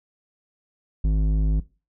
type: tone with low-pass filter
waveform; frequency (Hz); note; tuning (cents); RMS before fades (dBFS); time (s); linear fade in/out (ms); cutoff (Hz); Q
square; 52.2; G#1; +10; -20; 1.04-1.6; 5; 200; 0.83
effects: noise-tail reverb RT60 0.3 s tail -19 dB re dry